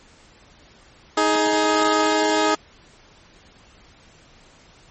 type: tone pair together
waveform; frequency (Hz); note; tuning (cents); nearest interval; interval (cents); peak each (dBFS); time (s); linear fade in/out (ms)
15% pulse; 314 / 419.1; D#4 / G#4; +16 / +16; perfect fourth; 500; -13; 1.17-2.55; 5
effects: pink hiss -51 dBFS RMS until 4.9 s + MP3 32 kbps

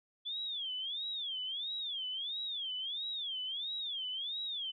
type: tone with vibrato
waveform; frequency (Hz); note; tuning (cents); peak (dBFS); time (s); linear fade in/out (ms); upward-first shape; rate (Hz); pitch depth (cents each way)
sine; 3400; G#7; +40; -36; 0.25-4.72; 20; sine; 1.5; 220
effects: none

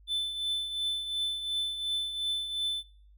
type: tone with tremolo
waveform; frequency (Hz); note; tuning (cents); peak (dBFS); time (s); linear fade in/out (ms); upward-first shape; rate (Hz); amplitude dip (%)
triangle; 3520; A7; 0; -25; 0.07-2.84; 50; triangle; 2.8; 60
effects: noise-tail reverb RT60 0.5 s tail -25 dB re dry + added 50 Hz sine -54 dBFS peak until 3.17 s

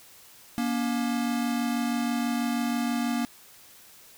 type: tone pair together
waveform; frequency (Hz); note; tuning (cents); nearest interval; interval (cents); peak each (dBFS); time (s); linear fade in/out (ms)
square; 236.9 / 283.1; A#3 / C#4; +28 / +37; minor third; 309; -27 / -32; 0.58-3.25; 0
effects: white hiss -52 dBFS RMS until 4.17 s

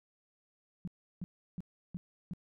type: tone bursts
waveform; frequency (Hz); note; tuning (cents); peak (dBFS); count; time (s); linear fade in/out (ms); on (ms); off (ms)
sine; 178.3; F3; +36; -36; 5; 0.85-2.335; 0; 25; 340
effects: none

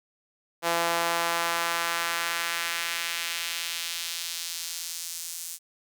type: tone with high-pass filter sweep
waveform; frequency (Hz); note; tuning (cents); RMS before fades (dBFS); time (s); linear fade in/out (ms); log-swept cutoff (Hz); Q
sawtooth; 169.2; E3; +45; -30; 0.62-5.59; 50; 650 to 7600; 1.1
effects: none

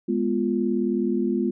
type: chord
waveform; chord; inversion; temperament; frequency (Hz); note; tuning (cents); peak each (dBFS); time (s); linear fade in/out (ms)
sine; F diminished; first; equal; 207.7 / 246.9 / 349.2; Ab3 / Cb4 / F4; 0 / 0 / 0; -25; 0.08-1.51; 10
effects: none

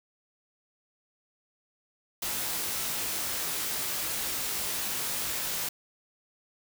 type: noise with comb filter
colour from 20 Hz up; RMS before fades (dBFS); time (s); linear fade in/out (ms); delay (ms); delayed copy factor
white; -32; 2.22-5.69; 5; 19; +0.55
effects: none

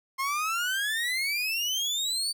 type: exponential sweep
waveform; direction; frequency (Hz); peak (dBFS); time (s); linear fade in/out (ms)
30% pulse; up; 1056 to 4620; -24; 0.18-2.33; 20
effects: none

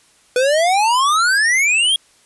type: exponential sweep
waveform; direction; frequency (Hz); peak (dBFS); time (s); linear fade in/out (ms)
square; up; 488 to 3322; -13; 0.36-1.96; 2
effects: white hiss -53 dBFS RMS until 2.25 s + resampled to 24000 Hz

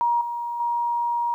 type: tone with level steps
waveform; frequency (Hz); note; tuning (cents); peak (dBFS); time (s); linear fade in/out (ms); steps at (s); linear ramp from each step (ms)
sine; 948; A#5; +29; -18 / -26 / -21; 0.01-1.34; 0; 0.21 / 0.6; 2
effects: 10-bit

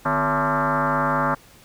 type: tone with frequency modulation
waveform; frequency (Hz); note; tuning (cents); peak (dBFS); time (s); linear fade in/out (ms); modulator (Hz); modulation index
sine; 154.9; D#3; -7; -18; 0.05-1.35; 10; 205; 6.7
effects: pink hiss -50 dBFS RMS until 1.64 s

